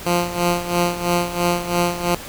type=tone with tremolo; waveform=10% pulse; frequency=174.61 Hz; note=F3; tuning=in tune; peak=-7 dBFS; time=0.06-2.15 s; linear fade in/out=5 ms; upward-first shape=sine; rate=3 Hz; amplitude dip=75%; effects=pink hiss -34 dBFS RMS until 2.28 s